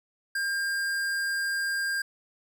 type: tone with hard clipping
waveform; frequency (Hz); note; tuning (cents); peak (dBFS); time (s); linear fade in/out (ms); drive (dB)
sine; 1603; G6; +38; -28; 0.35-2.02; 5; 17
effects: none